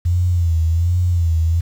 sine tone with vibrato, 85.2 Hz, F2, 42 cents flat, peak -13 dBFS, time 0.05-1.61 s, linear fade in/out 10 ms, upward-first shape sine, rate 1.3 Hz, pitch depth 85 cents each way, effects 7-bit

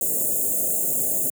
white band-stop noise, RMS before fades -23 dBFS, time 0.01-1.3 s, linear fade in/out 2 ms, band 690 to 6800 Hz, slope 96 dB/octave, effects high-pass 150 Hz 12 dB/octave

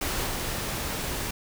pink noise with level steps, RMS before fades -29 / -31 dBFS, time 0.01-1.31 s, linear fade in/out 5 ms, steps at 0.27 s, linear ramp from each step 5 ms, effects none

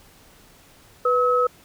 sine tone pair together, 493.9 / 1285.5 Hz, B4 / E6, 0 / -44 cents, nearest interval octave + perfect fourth, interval 1656 cents, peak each -19 dBFS, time 1.05-1.47 s, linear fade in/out 5 ms, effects pink hiss -52 dBFS RMS until 1.64 s

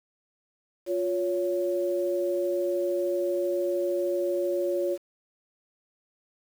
sine tone pair together, 353 / 560 Hz, F4 / C#5, +19 / +18 cents, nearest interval minor sixth, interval 799 cents, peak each -27 / -27 dBFS, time 0.86-4.98 s, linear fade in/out 50 ms, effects 8-bit

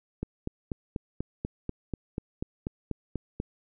click train, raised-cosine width 3 ms, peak -18 dBFS, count 14, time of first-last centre 0.23-3.401 s, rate 4.1 Hz, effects none

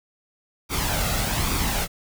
pink noise with flanger, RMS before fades -24 dBFS, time 0.69-1.88 s, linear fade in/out 50 ms, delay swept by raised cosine 0.85 to 1.54 ms, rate 1.2 Hz, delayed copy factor +0.5, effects none

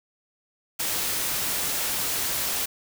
white noise, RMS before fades -27 dBFS, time 0.79-2.66 s, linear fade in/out 10 ms, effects none

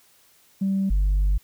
sine tone pair in turn, 194.2 / 48.85 Hz, G3 / G1, -16 / -5 cents, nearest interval 2 octaves, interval 2389 cents, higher first, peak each -19 / -15 dBFS, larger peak second, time 0.61-0.9 / 0.9-1.38 s, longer second, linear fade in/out 10 ms, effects tanh soft clip ceiling -16 dBFS + white hiss -58 dBFS RMS until 1.43 s

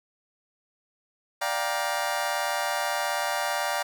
25% pulse chord, G minor seventh, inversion second, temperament just, 588 / 705.6 / 784 / 940.8 Hz, D5 / F5 / G5 / Bb5, +2 / +18 / 0 / +16 cents, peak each -28 dBFS, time 1.41-3.83 s, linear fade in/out 10 ms, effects 9-bit

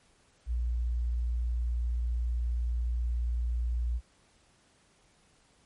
sine tone, 59.3 Hz, A#1, 30 cents sharp, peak -27 dBFS, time 0.46-4.01 s, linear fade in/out 50 ms, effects pink hiss -65 dBFS RMS until 5.65 s + MP3 48 kbps

